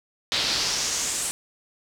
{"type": "noise with band-pass filter sweep", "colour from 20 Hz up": "brown", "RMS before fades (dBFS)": -26, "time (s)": [0.32, 1.31], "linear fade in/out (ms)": 0, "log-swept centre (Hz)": [4000, 8700], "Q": 2.7, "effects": []}